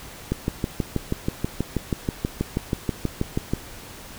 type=click train; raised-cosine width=3 ms; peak=-9 dBFS; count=21; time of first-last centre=0.32-3.535 s; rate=6.22 Hz; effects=pink hiss -41 dBFS RMS until 4.18 s